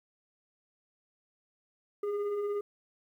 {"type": "tone with frequency modulation", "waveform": "sine", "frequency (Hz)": 410.8, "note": "G#4", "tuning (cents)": -19, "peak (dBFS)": -28, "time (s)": [2.03, 2.61], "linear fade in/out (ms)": 5, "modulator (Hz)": 805, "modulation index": 0.35, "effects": ["tanh soft clip ceiling -28 dBFS", "11-bit"]}